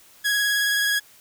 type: tone with vibrato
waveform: sawtooth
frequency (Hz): 1661.2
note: G#6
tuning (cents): 0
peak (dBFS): -16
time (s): 0.24-1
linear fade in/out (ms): 20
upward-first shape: triangle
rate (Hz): 19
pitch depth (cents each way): 21
effects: white hiss -52 dBFS RMS until 1.2 s